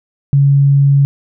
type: tone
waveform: sine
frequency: 140 Hz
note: C#3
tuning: 18 cents sharp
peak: -6 dBFS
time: 0.33-1.05 s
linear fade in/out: 0 ms
effects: none